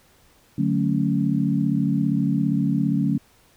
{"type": "chord", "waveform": "sine", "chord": "D major seventh", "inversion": "none", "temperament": "equal with one note detuned", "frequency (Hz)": [147.34, 185, 220, 277.2], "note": ["D3", "F#3", "A3", "C#4"], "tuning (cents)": [6, 0, 0, 0], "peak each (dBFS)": -24, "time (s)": [0.58, 3.18], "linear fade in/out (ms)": 5, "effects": ["pink hiss -57 dBFS RMS until 3.56 s"]}